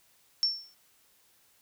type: tone with exponential decay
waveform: sine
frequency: 5430 Hz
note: F8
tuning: 50 cents flat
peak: -20 dBFS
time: 0.43-0.74 s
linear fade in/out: 0 ms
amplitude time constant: 66 ms
effects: white hiss -65 dBFS RMS until 1.61 s